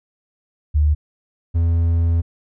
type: tone pair in turn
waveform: sine / triangle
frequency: 74.8 / 83.91 Hz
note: D2 / E2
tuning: +32 / +31 cents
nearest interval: major second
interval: 199 cents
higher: second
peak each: -12 dBFS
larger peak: neither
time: 0.74-0.95 / 1.54-2.22 s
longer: second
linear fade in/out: 20 ms
effects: none